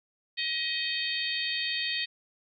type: harmonic tone with a mistuned harmonic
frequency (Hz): 632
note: D#5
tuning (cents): +27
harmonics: 3 / 4 / 5 / 6 / 7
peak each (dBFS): -35 / -35 / -35 / -35 / -35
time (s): 0.37-2.06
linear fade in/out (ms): 20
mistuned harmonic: 6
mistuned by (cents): -49
effects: none